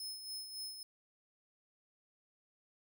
sawtooth tone with tremolo, 5190 Hz, E8, 28 cents flat, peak -38 dBFS, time 0-0.83 s, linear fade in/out 2 ms, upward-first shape sine, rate 3.6 Hz, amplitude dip 55%, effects none

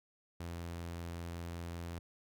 sawtooth tone, 85.2 Hz, F2, 42 cents flat, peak -37 dBFS, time 0.4-1.99 s, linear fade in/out 5 ms, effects none

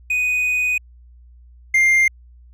triangle tone pair in turn, 2489 / 2106 Hz, D#7 / C7, 0 / +11 cents, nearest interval minor third, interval 289 cents, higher first, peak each -15 / -10 dBFS, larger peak second, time 0.1-0.78 / 1.74-2.08 s, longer first, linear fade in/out 5 ms, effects added 60 Hz sine -43 dBFS peak until 2.53 s

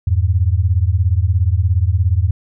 sine beating tone pair, 83.5 / 100.5 Hz, E2 / G2, +23 / +44 cents, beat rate 17 Hz, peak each -14 / -15 dBFS, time 0.07-2.31 s, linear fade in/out 5 ms, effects none

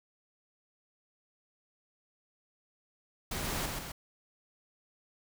pink noise with echo, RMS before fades -36 dBFS, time 3.31-3.66 s, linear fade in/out 5 ms, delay 130 ms, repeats 2, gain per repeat -3 dB, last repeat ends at 3.92 s, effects none

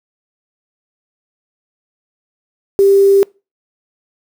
sine tone with quantisation, 394.9 Hz, G4, 13 cents sharp, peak -6 dBFS, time 2.79-3.23 s, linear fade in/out 0 ms, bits 5, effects noise-tail reverb RT60 0.3 s tail -26 dB re dry

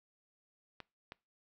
clicks, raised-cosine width 0.3 ms, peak -29 dBFS, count 2, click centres 0.803 / 1.121 s, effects noise-tail reverb RT60 0.3 s tail -25 dB re dry

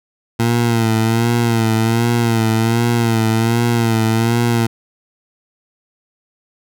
20% pulse tone with vibrato, 114.9 Hz, A#2, 25 cents flat, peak -8 dBFS, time 0.39-4.67 s, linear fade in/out 10 ms, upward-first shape sine, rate 1.3 Hz, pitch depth 58 cents each way, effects none

